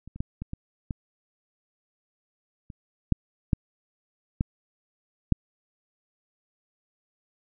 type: clicks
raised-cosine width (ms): 5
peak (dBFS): -30 / -28 / -15 / -21 / -21 / -18 / -28 / -7 / -8 / -11 / -6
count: 11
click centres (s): 0.076 / 0.16 / 0.205 / 0.42 / 0.534 / 0.908 / 2.702 / 3.123 / 3.532 / 4.409 / 5.323
effects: none

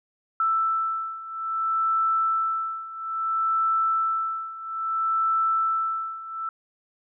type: beating tone pair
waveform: sine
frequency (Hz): 1324 / 1324.6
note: E6 / E6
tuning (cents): +7 / +8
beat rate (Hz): 0.6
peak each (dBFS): -27 / -24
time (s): 0.4-6.49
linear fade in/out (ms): 2
effects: none

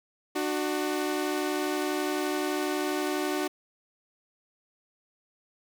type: tone pair together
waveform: sawtooth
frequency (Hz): 299.2 / 371.2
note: D4 / F#4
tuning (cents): +32 / +6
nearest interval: major third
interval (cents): 374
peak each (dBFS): -26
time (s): 0.35-3.48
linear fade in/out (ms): 10
effects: none

